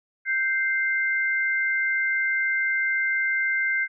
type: tone pair together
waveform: sine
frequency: 1565 / 2089 Hz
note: G6 / C7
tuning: -3 / -3 cents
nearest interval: perfect fourth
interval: 500 cents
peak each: -24 dBFS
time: 0.25-3.88 s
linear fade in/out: 50 ms
effects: none